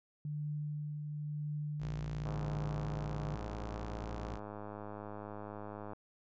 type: tone with tremolo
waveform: sine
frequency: 149 Hz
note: D3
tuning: 25 cents sharp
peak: -35 dBFS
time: 0.25-3.35 s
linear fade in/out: 2 ms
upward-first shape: triangle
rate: 0.96 Hz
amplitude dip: 35%
type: tone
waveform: sawtooth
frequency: 57.1 Hz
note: A#1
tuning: 35 cents flat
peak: -37 dBFS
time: 1.79-4.4 s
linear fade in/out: 50 ms
type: click train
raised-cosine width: 1 ms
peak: -31 dBFS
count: 383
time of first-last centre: 2.26-5.933 s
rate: 104 Hz
effects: resampled to 16000 Hz